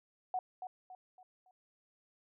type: tone with echo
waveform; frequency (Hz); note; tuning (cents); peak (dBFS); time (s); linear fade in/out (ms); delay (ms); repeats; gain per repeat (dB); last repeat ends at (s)
sine; 740; F#5; 0; -32; 0.34-0.39; 2; 280; 4; -8; 1.51
effects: none